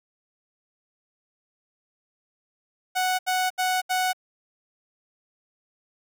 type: tone bursts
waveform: sawtooth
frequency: 740 Hz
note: F#5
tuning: in tune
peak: -18 dBFS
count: 4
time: 2.95-4.132 s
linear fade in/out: 20 ms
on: 240 ms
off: 74 ms
effects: none